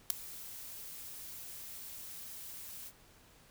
blue noise with ADSR envelope, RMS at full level -23 dBFS, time 0.1-2.92 s, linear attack 3 ms, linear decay 4 ms, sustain -24 dB, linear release 48 ms, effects pink hiss -62 dBFS RMS until 3.5 s

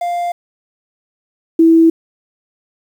triangle / sine tone pair in turn, 698.5 / 327.7 Hz, F5 / E4, 0 / -10 cents, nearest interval octave + minor second, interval 1310 cents, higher first, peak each -14 / -5 dBFS, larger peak second, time 0.01-0.32 / 1.59-1.9 s, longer neither, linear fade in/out 5 ms, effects 7-bit

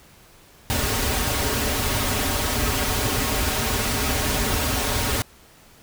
pink noise with comb filter, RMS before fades -23 dBFS, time 0.7-5.22 s, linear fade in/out 0 ms, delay 5.9 ms, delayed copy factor -0.75, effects pink hiss -51 dBFS RMS until 5.82 s

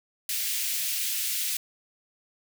white high-pass noise, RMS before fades -29 dBFS, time 0.29-1.57 s, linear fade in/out 2 ms, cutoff 2100 Hz, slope 24 dB/octave, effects none

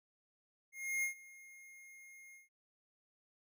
square tone with ADSR envelope, 2138 Hz, C7, 37 cents sharp, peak -33 dBFS, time 0.72-2.49 s, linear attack 310 ms, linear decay 110 ms, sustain -22 dB, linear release 150 ms, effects none

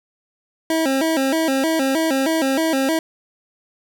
25% pulse tone with vibrato, 294.2 Hz, D4, 3 cents sharp, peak -13 dBFS, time 0.7-2.99 s, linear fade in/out 2 ms, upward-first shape square, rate 3.2 Hz, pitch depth 160 cents each way, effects none

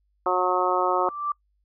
harmonic tone, 182 Hz, F#3, 28 cents flat, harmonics 2 / 3 / 4 / 5 / 6 / 7, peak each -27 / -27 / -27 / -27 / -27 / -27 dBFS, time 0.26-1.09 s, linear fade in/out 2 ms
sine tone with exponential growth, 1172 Hz, D6, 4 cents flat, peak -21 dBFS, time 0.72-1.32 s, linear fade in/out 5 ms, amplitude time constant 130 ms
effects noise-tail reverb RT60 0.1 s tail -24 dB re dry + added 50 Hz sine -66 dBFS peak until 1.64 s

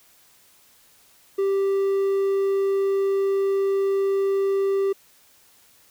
triangle tone, 392 Hz, G4, in tune, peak -17 dBFS, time 1.38-4.93 s, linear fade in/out 10 ms, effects white hiss -56 dBFS RMS until 5.9 s

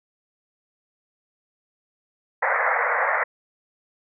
white band-pass noise, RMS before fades -22 dBFS, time 2.42-3.24 s, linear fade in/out 10 ms, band 480 to 2100 Hz, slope 96 dB/octave, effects none

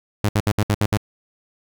sawtooth tone bursts, 103.83 Hz, G#2, in tune, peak -12 dBFS, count 7, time 0.24-0.973 s, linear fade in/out 0 ms, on 49 ms, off 65 ms, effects none

